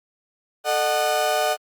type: chord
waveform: 35% pulse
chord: D# diminished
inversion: second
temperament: equal with one note detuned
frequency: 440 / 609.1 / 740 Hz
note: A4 / D#5 / F#5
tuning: 0 / -37 / 0 cents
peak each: -27 / -21 / -21 dBFS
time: 0.64-1.57 s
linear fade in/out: 50 ms
effects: Opus 48 kbps